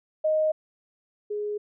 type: tone pair in turn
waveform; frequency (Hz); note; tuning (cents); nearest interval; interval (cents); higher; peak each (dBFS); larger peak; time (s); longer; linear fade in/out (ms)
sine; 622.3 / 416.7; D#5 / G#4; 0 / +6; perfect fifth; 694; first; -20 / -27; first; 0.24-0.52 / 1.3-1.58; neither; 10
effects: none